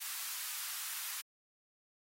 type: high-pass noise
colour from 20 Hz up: white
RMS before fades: -41 dBFS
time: 0-1.22 s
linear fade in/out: 20 ms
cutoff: 1000 Hz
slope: 24 dB/octave
effects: AAC 48 kbps